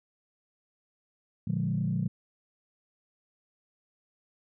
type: chord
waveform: sine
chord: Bb dominant seventh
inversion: none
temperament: equal with one note detuned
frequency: 116.54 / 146.83 / 175.73 / 207.7 Hz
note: Bb2 / D3 / F3 / Ab3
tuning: 0 / 0 / +11 / 0 cents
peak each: -32 / -31 / -30 / -34 dBFS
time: 1.47-2.08 s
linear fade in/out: 5 ms
effects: tanh soft clip ceiling -18 dBFS